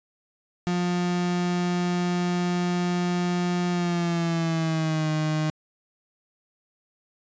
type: tone with pitch glide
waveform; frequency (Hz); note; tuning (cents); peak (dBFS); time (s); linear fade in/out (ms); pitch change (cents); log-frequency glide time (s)
35% pulse; 177.1 to 155.07; F3 to D#3; +24 to -6; -21; 0.67-5.5; 0; -230; 3.7-5.1
effects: resampled to 16000 Hz